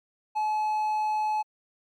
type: tone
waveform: triangle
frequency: 856 Hz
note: A5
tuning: 48 cents flat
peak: -22 dBFS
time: 0.35-1.43 s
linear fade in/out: 20 ms
effects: MP3 96 kbps